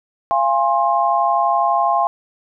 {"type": "tone cluster", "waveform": "sine", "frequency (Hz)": [688, 820, 1060], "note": ["F5", "G#5", "C6"], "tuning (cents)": [-26, -22, 22], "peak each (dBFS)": -18, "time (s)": [0.31, 2.07], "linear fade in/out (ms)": 0, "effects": []}